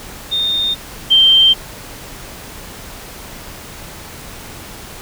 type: tone pair in turn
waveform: sine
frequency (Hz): 3653 / 3141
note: A#7 / G7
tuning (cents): -36 / +3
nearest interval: minor third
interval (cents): 261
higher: first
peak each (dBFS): -14 / -6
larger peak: second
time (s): 0.31-0.75 / 1.1-1.54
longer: neither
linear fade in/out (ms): 20
effects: pink hiss -33 dBFS RMS until 5.01 s